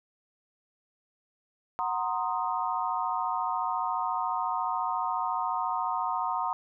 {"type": "chord", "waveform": "sine", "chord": "C half-diminished seventh", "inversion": "second", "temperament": "equal", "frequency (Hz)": [740, 932.3, 1046.5, 1244.5], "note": ["Gb5", "Bb5", "C6", "Eb6"], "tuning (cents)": [0, 0, 0, 0], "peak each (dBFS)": [-33, -31, -33, -34], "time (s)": [1.79, 6.53], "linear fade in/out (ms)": 0, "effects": []}